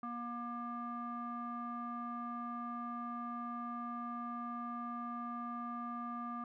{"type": "tone with low-pass filter", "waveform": "square", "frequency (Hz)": 238.6, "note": "A#3", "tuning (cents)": 41, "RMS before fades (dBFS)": -42, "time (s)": [0.03, 6.44], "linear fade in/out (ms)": 2, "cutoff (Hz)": 1200, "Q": 6.1, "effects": []}